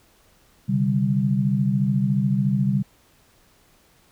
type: chord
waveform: sine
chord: C suspended second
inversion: none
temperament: equal with one note detuned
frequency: 132.87 / 146.83 / 196 Hz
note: C3 / D3 / G3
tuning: +27 / 0 / 0 cents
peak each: -22 / -25 / -21 dBFS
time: 0.68-2.83 s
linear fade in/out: 20 ms
effects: pink hiss -58 dBFS RMS until 4.11 s